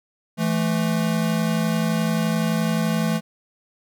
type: tone pair together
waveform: square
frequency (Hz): 166.76 / 218.4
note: E3 / A3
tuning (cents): +20 / -13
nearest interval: perfect fourth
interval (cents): 467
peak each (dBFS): -23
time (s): 0.37-3.21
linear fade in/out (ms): 50
effects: none